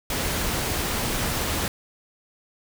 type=noise; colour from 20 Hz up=pink; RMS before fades=-26 dBFS; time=0.1-1.68 s; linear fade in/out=2 ms; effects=none